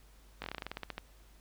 slowing click train, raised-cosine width 0.3 ms, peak -22 dBFS, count 14, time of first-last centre 0.42-0.981 s, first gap 20 ms, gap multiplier 1.12, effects added 50 Hz sine -57 dBFS peak until 1.4 s + pink hiss -64 dBFS RMS until 1.4 s

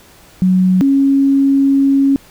sine tone pair in turn, 185.1 / 274.8 Hz, F#3 / C#4, +1 / -15 cents, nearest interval perfect fifth, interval 684 cents, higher second, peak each -8 dBFS, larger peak neither, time 0.42-0.81 / 0.81-2.16 s, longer second, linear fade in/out 0 ms, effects pink hiss -44 dBFS RMS until 2.3 s

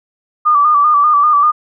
sine tone with vibrato, 1186 Hz, D6, 17 cents sharp, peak -7 dBFS, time 0.45-1.52 s, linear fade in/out 20 ms, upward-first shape square, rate 5.1 Hz, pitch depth 46 cents each way, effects none

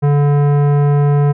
sine tone with tanh clipping, 144.4 Hz, D3, 29 cents flat, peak -11 dBFS, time 0.02-1.33 s, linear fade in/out 20 ms, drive 16 dB, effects none

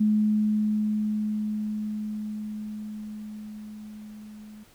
sine tone with level ramp, 212.7 Hz, G#3, 42 cents sharp, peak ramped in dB -18 to -42 dBFS, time 0-4.64 s, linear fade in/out 10 ms, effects pink hiss -57 dBFS RMS until 4.74 s

